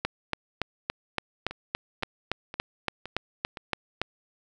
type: two click trains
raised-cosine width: 0.3 ms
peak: -21 / -10 dBFS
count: 5 / 15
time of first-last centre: 1.51-3.572 / 0.05-4.016 s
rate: 1.94 / 3.53 Hz
effects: none